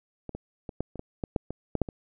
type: clicks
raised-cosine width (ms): 2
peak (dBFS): -23 / -22 / -23 / -15 / -26 / -22 / -17 / -11 / -20 / -13 / -10 / -23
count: 12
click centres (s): 0.293 / 0.35 / 0.692 / 0.806 / 0.957 / 0.994 / 1.238 / 1.362 / 1.506 / 1.753 / 1.817 / 1.888
effects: none